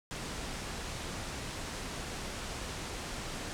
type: low-pass noise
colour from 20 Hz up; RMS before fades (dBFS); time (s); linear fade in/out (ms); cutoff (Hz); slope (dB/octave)
pink; -40; 0.11-3.53; 0; 9100; 24
effects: none